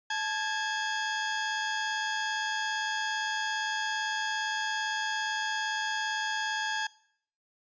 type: tone pair together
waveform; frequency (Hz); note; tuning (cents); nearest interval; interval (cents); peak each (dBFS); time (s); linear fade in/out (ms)
sawtooth; 869.3 / 1641; A5 / G#6; -21 / -21; major seventh; 1100; -29 / -28; 0.1-6.87; 5
effects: noise-tail reverb RT60 0.6 s tail -20 dB re dry + resampled to 16000 Hz